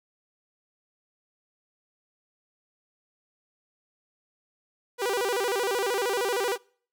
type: tone with vibrato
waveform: sawtooth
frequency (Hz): 437.4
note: A4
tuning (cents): -10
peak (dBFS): -21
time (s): 4.98-6.58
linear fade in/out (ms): 50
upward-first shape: square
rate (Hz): 13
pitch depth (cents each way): 190
effects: noise-tail reverb RT60 0.5 s tail -26 dB re dry